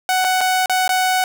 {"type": "tone with dropouts", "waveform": "sawtooth", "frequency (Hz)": 744, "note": "F#5", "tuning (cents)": 9, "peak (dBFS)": -11, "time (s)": [0.09, 1.24], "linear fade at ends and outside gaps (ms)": 1, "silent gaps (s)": [[0.244, 0.247], [0.408, 0.412], [0.659, 0.696], [0.878, 0.892]], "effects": []}